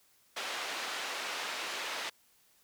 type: band-pass noise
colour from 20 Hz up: white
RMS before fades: -38 dBFS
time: 0.36-2.1 s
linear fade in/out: 10 ms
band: 460 to 3400 Hz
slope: 12 dB/octave
effects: white hiss -67 dBFS RMS until 2.63 s